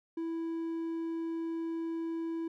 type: tone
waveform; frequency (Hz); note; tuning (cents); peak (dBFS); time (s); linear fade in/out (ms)
triangle; 329.6; E4; 0; -31; 0.17-2.48; 5
effects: none